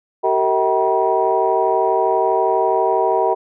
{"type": "tone cluster", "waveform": "sine", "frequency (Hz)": [383.5, 455.8, 643, 769, 961], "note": ["G4", "A#4", "E5", "G5", "B5"], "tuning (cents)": [-38, -39, -43, -33, -48], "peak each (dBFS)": -20, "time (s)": [0.23, 3.35], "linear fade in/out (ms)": 20, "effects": ["tanh soft clip ceiling -2 dBFS"]}